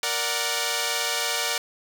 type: chord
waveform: 5% pulse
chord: Bb augmented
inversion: none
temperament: equal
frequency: 466.2 / 587.3 / 740 Hz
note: Bb4 / D5 / F#5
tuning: 0 / 0 / 0 cents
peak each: -17 dBFS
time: 0.03-1.58 s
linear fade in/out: 2 ms
effects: none